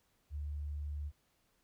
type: tone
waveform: sine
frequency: 73.42 Hz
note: D2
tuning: in tune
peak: -37 dBFS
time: 0.3-1.12 s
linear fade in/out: 50 ms
effects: pink hiss -75 dBFS RMS until 1.63 s